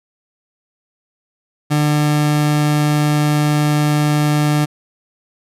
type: tone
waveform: 30% pulse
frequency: 149.1 Hz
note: D3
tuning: 27 cents sharp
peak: -10 dBFS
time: 1.7-4.66 s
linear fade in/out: 20 ms
effects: resampled to 32000 Hz